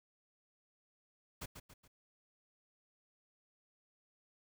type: noise with echo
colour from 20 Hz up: pink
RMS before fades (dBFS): -44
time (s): 1.41-1.46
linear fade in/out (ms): 10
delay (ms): 140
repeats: 3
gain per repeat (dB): -7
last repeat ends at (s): 1.88
effects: none